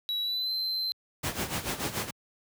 triangle tone with pitch glide, 3900 to 4094 Hz, B7 to C8, -23 to -38 cents, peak -27 dBFS, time 0.09-0.92 s, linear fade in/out 0 ms, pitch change +85 cents, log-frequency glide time 0.22-0.52 s
pink noise with tremolo, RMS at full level -29 dBFS, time 1.23-2.11 s, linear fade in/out 10 ms, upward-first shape sine, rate 6.9 Hz, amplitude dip 75%
effects high-pass 80 Hz 12 dB/octave

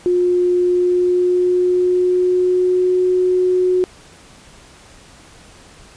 sine tone with pitch glide, 357.1 to 365.7 Hz, F4 to F#4, +39 to -20 cents, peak -12 dBFS, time 0.06-3.84 s, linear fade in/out 0 ms, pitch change +41 cents, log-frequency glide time 0.61-3.03 s, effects pink hiss -44 dBFS RMS until 5.96 s + resampled to 22050 Hz

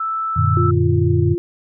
sine tone, 1318.5 Hz, E6, in tune, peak -19 dBFS, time 0-0.71 s, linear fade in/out 5 ms
sine chord, Gb augmented, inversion none, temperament equal with one note detuned, 92.5 / 116.54 / 150 Hz, Gb2 / Bb2 / D3, 0 / 0 / +37 cents, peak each -17 / -18 / -19 dBFS, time 0.36-1.35 s, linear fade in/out 10 ms
sine tone with pitch glide, 349.2 to 347 Hz, F4 to F4, 0 to -11 cents, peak -19 dBFS, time 0.57-1.38 s, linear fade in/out 0 ms, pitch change -11 cents, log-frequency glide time 0.82-0.89 s
effects none

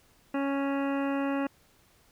harmonic tone, 277.2 Hz, C#4, in tune, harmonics 1 / 2 / 3 / 4 / 5 / 6 / 7 / 9 / 10, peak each -28 / -34 / -38 / -40 / -42 / -44 / -45 / -47 / -48 dBFS, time 0.34-1.47 s, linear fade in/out 5 ms, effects pink hiss -63 dBFS RMS until 2.11 s

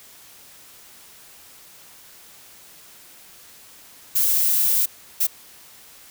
violet noise bursts at uneven times, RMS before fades -19 dBFS, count 2, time 4.15-4.86 / 5.2-5.27 s, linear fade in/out 10 ms, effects white hiss -47 dBFS RMS until 6.1 s

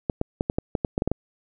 clicks, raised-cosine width 2 ms, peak -9 dBFS, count 11, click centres 0.098 / 0.214 / 0.409 / 0.499 / 0.585 / 0.752 / 0.848 / 0.979 / 1.021 / 1.076 / 1.116 s, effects none

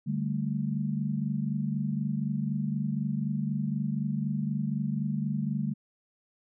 sine chord, D suspended fourth, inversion none, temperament equal, 146.83 / 196 / 220 Hz, D3 / G3 / A3, 0 / 0 / 0 cents, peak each -31 / -32 / -32 dBFS, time 0.06-5.74 s, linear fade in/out 20 ms, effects none

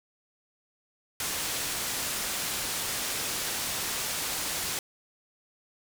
white low-pass noise, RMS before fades -32 dBFS, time 1.2-4.79 s, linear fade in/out 2 ms, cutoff 11000 Hz, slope 12 dB/octave, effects none

